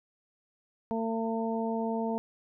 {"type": "harmonic tone", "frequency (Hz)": 225.9, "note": "A3", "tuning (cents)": 46, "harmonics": [1, 2, 3, 4], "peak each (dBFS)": [-31, -34, -36, -37], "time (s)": [0.91, 2.18], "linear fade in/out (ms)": 0, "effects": []}